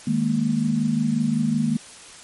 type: chord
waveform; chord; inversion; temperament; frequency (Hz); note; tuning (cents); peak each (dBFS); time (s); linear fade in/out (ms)
sine; D# suspended fourth; none; equal; 155.56 / 207.7 / 233.1; D#3 / G#3 / A#3; 0 / 0 / 0; -25 / -24 / -21; 0.07-1.77; 5
effects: white hiss -43 dBFS RMS until 2.23 s + MP3 48 kbps